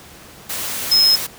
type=tone in noise; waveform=sine; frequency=5150 Hz; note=E8; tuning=41 cents flat; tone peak=-10 dBFS; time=0.91-1.16 s; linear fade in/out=10 ms; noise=white; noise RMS=-25 dBFS; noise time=0.49-1.27 s; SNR=+12 dB; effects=pink hiss -41 dBFS RMS until 1.38 s + high-pass 60 Hz 12 dB/octave